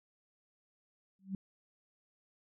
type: tone with exponential growth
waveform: sine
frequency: 192.3 Hz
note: G3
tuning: 33 cents flat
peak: -31 dBFS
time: 1.19-1.35 s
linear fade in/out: 2 ms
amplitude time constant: 33 ms
effects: none